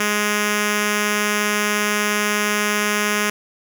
5% pulse tone with notch filter, 208.5 Hz, G#3, 7 cents sharp, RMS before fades -20 dBFS, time 0-3.3 s, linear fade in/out 5 ms, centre 750 Hz, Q 1.5, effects none

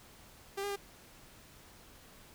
sawtooth tone with pitch steps, 394.7 / 405 / 400.4 Hz, G4 / G#4 / G4, +12 / -43 / +37 cents, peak -31 dBFS, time 0.57-0.762 s, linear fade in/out 10 ms, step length 64 ms, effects pink hiss -57 dBFS RMS until 2.34 s

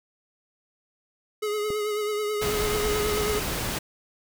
square tone with vibrato, 420.8 Hz, G#4, 23 cents sharp, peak -26 dBFS, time 1.42-3.4 s, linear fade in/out 10 ms, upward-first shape triangle, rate 9.2 Hz, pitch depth 39 cents each way
click, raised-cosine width 2 ms, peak -20 dBFS, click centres 1.704 s
pink noise, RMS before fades -29 dBFS, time 2.41-3.79 s, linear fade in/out 10 ms
effects none

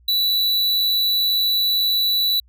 square tone, 3951 Hz, B7, in tune, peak -17 dBFS, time 0.08-2.4 s, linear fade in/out 5 ms, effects added 60 Hz sine -50 dBFS peak until 2.48 s

